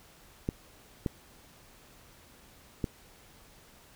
clicks, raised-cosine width 3 ms, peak -16 dBFS, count 3, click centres 0.489 / 1.062 / 2.842 s, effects pink hiss -57 dBFS RMS until 3.95 s

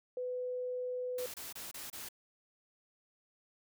sine tone, 500 Hz, B4, 21 cents sharp, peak -35 dBFS, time 0.17-1.26 s, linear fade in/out 2 ms
white noise bursts, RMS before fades -45 dBFS, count 5, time 1.18-2.088 s, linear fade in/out 5 ms, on 160 ms, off 27 ms
effects none

